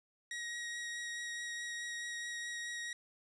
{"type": "tone with vibrato", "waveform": "sawtooth", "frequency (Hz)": 1893, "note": "A#6", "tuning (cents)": 26, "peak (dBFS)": -36, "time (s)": [0.31, 2.93], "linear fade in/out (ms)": 2, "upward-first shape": "triangle", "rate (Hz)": 4.7, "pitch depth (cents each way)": 11, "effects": ["resampled to 22050 Hz"]}